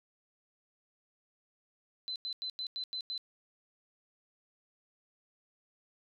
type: tone bursts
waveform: sine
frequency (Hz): 4041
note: B7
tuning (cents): +39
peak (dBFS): -35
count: 7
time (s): 2.08-3.178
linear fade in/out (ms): 0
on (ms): 78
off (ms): 92
effects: none